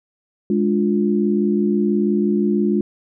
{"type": "chord", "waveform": "sine", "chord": "D diminished", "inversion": "second", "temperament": "equal with one note detuned", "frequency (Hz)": [207.7, 293.7, 352.3], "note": ["Ab3", "D4", "F4"], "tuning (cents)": [0, 0, 15], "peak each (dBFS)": [-17, -23, -20], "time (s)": [0.5, 2.81], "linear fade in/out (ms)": 2, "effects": []}